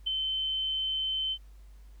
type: tone with ADSR envelope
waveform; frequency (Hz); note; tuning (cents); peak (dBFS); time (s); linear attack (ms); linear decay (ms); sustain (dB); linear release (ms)
sine; 3076; G7; -33; -25; 0.06-1.38; 14; 8; -3; 61
effects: added 50 Hz sine -48 dBFS peak until 2 s + pink hiss -67 dBFS RMS until 2 s